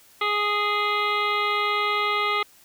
harmonic tone with a mistuned harmonic, 415.3 Hz, G#4, in tune, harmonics 1 / 2 / 3 / 5 / 6 / 7 / 8 / 9 / 10, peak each -30 / -32 / -24 / -27 / -35 / -37 / -33 / -36 / -39 dBFS, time 0.21-2.43 s, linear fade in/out 5 ms, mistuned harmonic 10, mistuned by -39 cents, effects white hiss -54 dBFS RMS until 2.64 s

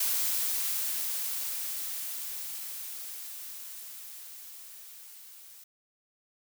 blue noise with level ramp, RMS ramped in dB -28 to -51 dBFS, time 0-5.64 s, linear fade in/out 5 ms, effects none

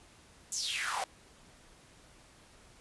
pink noise with high-pass filter sweep, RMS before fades -35 dBFS, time 0.52-1.04 s, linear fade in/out 2 ms, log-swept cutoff 7500 to 660 Hz, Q 6.4, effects pink hiss -59 dBFS RMS until 2.8 s + resampled to 24000 Hz

